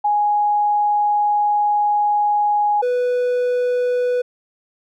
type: tone pair in turn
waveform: sine / triangle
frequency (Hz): 830.6 / 493.9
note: G#5 / B4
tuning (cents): 0 / 0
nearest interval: major sixth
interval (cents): 900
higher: first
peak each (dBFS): -14 / -14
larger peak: neither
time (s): 0.04-2.82 / 2.82-4.22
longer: first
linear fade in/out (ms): 10
effects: none